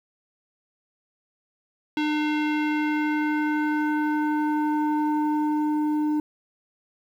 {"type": "tone with low-pass filter sweep", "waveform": "square", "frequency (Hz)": 302, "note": "D4", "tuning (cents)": 48, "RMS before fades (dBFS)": -24, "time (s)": [1.97, 6.2], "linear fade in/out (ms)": 2, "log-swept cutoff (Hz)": [3200, 610], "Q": 1.9, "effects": ["9-bit"]}